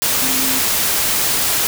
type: tone in noise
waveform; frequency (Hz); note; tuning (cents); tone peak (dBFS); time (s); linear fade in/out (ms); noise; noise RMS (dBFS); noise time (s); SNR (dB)
sine; 262.2; C4; +4; -25; 0.22-0.59; 0; white; -17; 0.02-1.67; -11
effects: none